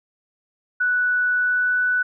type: tone with pitch glide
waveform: sine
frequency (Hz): 1480 to 1488.6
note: F#6 to F#6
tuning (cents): 0 to +10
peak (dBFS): -17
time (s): 0.8-2.03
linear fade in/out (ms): 10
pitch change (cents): +10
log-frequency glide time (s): 1.35-1.8
effects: none